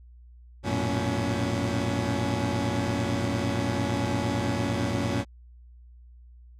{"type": "tone cluster", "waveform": "20% pulse", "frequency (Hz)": [91.9, 111.8, 120.6, 281.6], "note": ["F#2", "A2", "B2", "C#4"], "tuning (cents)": [-11, 28, -41, 27], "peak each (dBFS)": -26, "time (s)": [0.63, 5.25], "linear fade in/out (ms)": 50, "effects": ["added 60 Hz sine -47 dBFS peak until 6.59 s", "low-pass 8000 Hz 12 dB/octave"]}